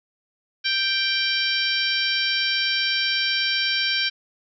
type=harmonic tone with a mistuned harmonic; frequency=784 Hz; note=G5; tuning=in tune; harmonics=2 / 3 / 4 / 5 / 6 / 7; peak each=-27 / -27 / -26 / -28 / -28 / -29 dBFS; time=0.64-4.1 s; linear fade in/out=20 ms; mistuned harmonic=6; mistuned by=-22 cents; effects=none